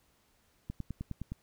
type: click train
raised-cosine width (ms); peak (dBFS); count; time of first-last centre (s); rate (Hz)
5; -25; 7; 0.7-1.32; 9.68
effects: pink hiss -70 dBFS RMS until 1.42 s